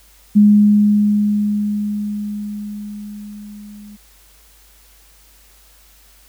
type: tone with level ramp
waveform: sine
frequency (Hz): 207.7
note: G#3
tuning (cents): 0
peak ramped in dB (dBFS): -5 to -35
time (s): 0.35-3.97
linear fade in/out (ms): 20
effects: added 50 Hz sine -50 dBFS peak until 6.28 s + white hiss -50 dBFS RMS until 6.28 s